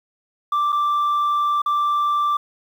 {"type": "tone with dropouts", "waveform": "sine", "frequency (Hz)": 1174.7, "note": "D6", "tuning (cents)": 0, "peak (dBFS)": -14, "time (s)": [0.52, 2.37], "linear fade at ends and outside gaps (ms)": 5, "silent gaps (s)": [[0.722, 0.726], [1.619, 1.66]], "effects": ["tanh soft clip ceiling -16 dBFS", "8-bit"]}